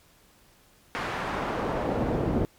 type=noise with band-pass filter sweep; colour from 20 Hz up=brown; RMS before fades=-28 dBFS; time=0.95-2.45 s; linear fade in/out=0 ms; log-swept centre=1800 to 330 Hz; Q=0.85; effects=pink hiss -59 dBFS RMS until 2.58 s + MP3 96 kbps